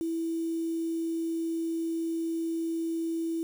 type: tone with quantisation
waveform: sine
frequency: 329.4 Hz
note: E4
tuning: 1 cent flat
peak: -28 dBFS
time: 0.01-3.43 s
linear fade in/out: 0 ms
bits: 8
effects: none